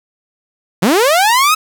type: linear sweep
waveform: sawtooth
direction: up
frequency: 156.4 to 1300 Hz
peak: -5 dBFS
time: 0.82-1.55 s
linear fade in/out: 10 ms
effects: 7-bit